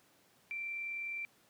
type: tone with amplitude modulation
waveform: sine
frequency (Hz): 2350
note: D7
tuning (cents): +1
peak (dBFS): -36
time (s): 0.51-1.25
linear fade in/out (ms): 0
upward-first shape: sine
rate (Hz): 39.8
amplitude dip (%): 25
effects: pink hiss -67 dBFS RMS until 1.49 s + high-pass 150 Hz 12 dB/octave